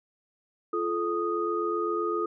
sine tone cluster, 344.8 / 432.5 / 1241 Hz, F4 / A4 / D#6, -22 / -30 / -5 cents, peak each -30 / -30 / -30 dBFS, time 0.73-2.26 s, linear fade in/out 5 ms, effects none

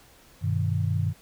sine chord, G augmented, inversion none, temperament equal, 98 / 123.47 / 155.56 Hz, G2 / B2 / D#3, 0 / 0 / 0 cents, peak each -25 / -29 / -28 dBFS, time 0.41-1.14 s, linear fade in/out 50 ms, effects pink hiss -55 dBFS RMS until 1.21 s

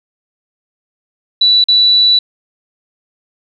sine tone with dropouts, 3952 Hz, B7, in tune, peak -6 dBFS, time 1.41-2.19 s, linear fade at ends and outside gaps 5 ms, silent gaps 1.641-1.684 s, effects none

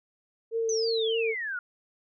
sine tone with vibrato, 450.5 Hz, A4, 41 cents sharp, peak -25 dBFS, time 0.51-1.35 s, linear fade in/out 50 ms, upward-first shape sine, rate 3.3 Hz, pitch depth 23 cents each way
sine exponential sweep, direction down, 6272 to 1396.9 Hz, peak -30 dBFS, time 0.69-1.59 s, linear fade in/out 2 ms
effects none

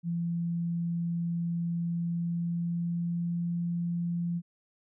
sine tone with pitch glide, 170 to 171.88 Hz, F3 to F3, -46 to -27 cents, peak -28 dBFS, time 0.03-4.42 s, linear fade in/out 50 ms, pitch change +19 cents, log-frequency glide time 1.8-3.58 s, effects none

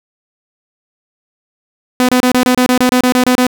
sawtooth tone bursts, 251.3 Hz, B3, 30 cents sharp, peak -4 dBFS, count 13, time 2-3.467 s, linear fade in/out 0 ms, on 87 ms, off 28 ms, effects 7-bit

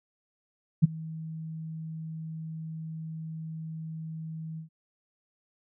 sine tone with ADSR envelope, 160 Hz, D#3, 49 cents sharp, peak -12 dBFS, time 0.82-4.69 s, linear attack 21 ms, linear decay 17 ms, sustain -23 dB, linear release 110 ms, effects none

